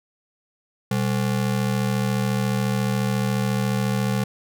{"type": "ring-modulated tone", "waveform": "square", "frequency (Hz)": 160, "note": "D#3", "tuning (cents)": 49, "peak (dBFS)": -18, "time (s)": [0.91, 4.24], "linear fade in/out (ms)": 2, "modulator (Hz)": 37.1, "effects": []}